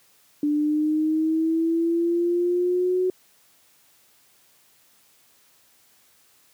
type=linear sweep; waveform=sine; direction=up; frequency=293.7 to 370 Hz; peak=-19 dBFS; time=0.43-3.1 s; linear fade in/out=2 ms; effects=white hiss -59 dBFS RMS until 6.53 s + high-pass 80 Hz 12 dB/octave